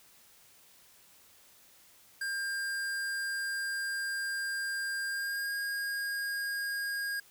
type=tone with pitch glide; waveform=square; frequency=1600 to 1628 Hz; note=G6 to G#6; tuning=+35 to -35 cents; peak=-33 dBFS; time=2.21-7.2 s; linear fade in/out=5 ms; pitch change=+30 cents; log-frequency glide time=5.08-5.55 s; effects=white hiss -60 dBFS RMS until 7.3 s